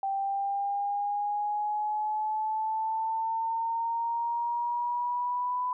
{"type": "exponential sweep", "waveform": "sine", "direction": "up", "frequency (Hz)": [781, 999], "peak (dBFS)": -27, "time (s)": [0.03, 5.73], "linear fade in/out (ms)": 2, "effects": []}